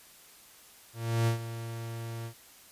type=tone with ADSR envelope; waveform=45% pulse; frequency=115.1 Hz; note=A#2; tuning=22 cents flat; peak=-23 dBFS; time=0.93-2.34 s; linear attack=340 ms; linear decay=110 ms; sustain=-13 dB; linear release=82 ms; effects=white hiss -55 dBFS RMS until 2.71 s + resampled to 32000 Hz